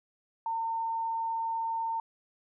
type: tone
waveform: sine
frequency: 908 Hz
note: A#5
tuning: 46 cents flat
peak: -29 dBFS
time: 0.46-2 s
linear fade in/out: 2 ms
effects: none